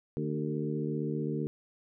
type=harmonic tone with a mistuned harmonic; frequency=75.4 Hz; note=D2; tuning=46 cents sharp; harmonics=2 / 3 / 4 / 5 / 6; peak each=-34 / -36 / -37 / -38 / -39 dBFS; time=0.17-1.47 s; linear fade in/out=0 ms; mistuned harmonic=5; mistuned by=+33 cents; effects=none